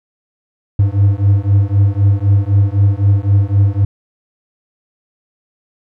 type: beating tone pair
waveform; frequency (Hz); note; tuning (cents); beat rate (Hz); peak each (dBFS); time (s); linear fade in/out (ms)
triangle; 98 / 101.9; G2 / G#2; 0 / -32; 3.9; -10; 0.79-3.85; 5
effects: none